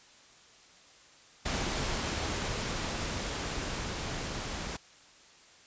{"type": "noise with level ramp", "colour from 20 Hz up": "pink", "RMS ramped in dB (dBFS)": [-32, -37], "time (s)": [1.45, 4.77], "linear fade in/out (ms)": 10, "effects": ["white hiss -57 dBFS RMS until 5.66 s", "resampled to 16000 Hz"]}